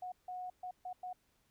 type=tone bursts at uneven times; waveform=sine; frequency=730 Hz; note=F#5; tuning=24 cents flat; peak=-40 dBFS; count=5; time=0.02-0.12 / 0.28-0.5 / 0.63-0.71 / 0.85-0.93 / 1.03-1.13 s; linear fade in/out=5 ms; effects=pink hiss -75 dBFS RMS until 1.5 s